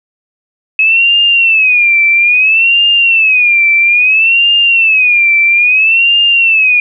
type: tone with vibrato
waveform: sine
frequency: 2563 Hz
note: E7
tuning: 49 cents flat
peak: -5 dBFS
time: 0.79-6.8 s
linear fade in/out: 2 ms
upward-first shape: sine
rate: 0.6 Hz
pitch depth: 160 cents each way
effects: none